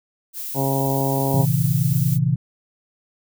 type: noise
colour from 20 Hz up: violet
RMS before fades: -30 dBFS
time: 0.33-2.19 s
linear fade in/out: 50 ms
type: harmonic tone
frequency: 136 Hz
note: C#3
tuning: 33 cents flat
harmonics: 1 / 2 / 3 / 4 / 5 / 6 / 7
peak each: -22 / -25 / -27 / -28 / -29 / -30 / -30 dBFS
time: 0.54-1.46 s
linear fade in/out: 50 ms
type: chord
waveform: sine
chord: A# diminished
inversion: none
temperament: equal with one note detuned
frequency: 116.54 / 135.66 / 164.81 Hz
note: A#2 / C#3 / E3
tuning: 0 / -37 / 0 cents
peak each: -23 / -19 / -21 dBFS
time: 1.34-2.36 s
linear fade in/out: 5 ms
effects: none